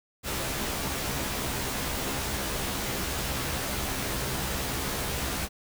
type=noise with comb filter; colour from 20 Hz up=pink; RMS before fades=-31 dBFS; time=0.23-5.49 s; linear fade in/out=50 ms; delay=15 ms; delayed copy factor=+0.7; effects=none